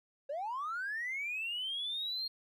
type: linear sweep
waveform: triangle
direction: up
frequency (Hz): 533 to 4263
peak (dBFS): -32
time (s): 0.29-2.28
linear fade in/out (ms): 10
effects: tanh soft clip ceiling -32 dBFS